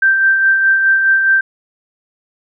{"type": "tone with tremolo", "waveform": "sine", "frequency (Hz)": 1567, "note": "G6", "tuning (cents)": -1, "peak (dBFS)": -7, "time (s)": [0.02, 1.41], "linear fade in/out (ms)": 5, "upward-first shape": "sine", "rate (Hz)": 4.8, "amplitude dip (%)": 40, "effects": []}